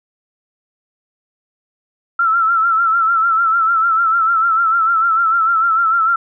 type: tone with vibrato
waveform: sine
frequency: 1343 Hz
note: E6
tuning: 32 cents sharp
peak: -11 dBFS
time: 2.19-6.16 s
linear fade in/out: 5 ms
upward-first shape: sine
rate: 6.7 Hz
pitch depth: 64 cents each way
effects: none